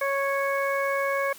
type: harmonic tone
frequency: 553 Hz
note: C#5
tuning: 4 cents flat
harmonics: 1 / 2 / 3 / 4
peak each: -26 / -29 / -31 / -32 dBFS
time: 0.01-1.33 s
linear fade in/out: 5 ms
effects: white hiss -47 dBFS RMS until 1.38 s + high-pass 150 Hz 12 dB/octave